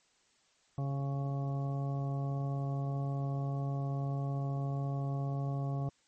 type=harmonic tone; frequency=138.59 Hz; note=C#3; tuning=in tune; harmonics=1 / 2 / 3 / 4 / 5 / 6 / 8; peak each=-32 / -44 / -48 / -48 / -45 / -53 / -51 dBFS; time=0.78-5.89 s; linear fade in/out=2 ms; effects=white hiss -70 dBFS RMS until 6.07 s + MP3 32 kbps